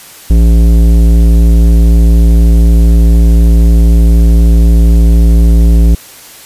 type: tone with tanh clipping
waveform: sine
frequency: 56.5 Hz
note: A1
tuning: 47 cents sharp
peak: -4 dBFS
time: 0.3-5.95 s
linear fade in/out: 5 ms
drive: 14 dB
effects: white hiss -33 dBFS RMS until 6.45 s + resampled to 32000 Hz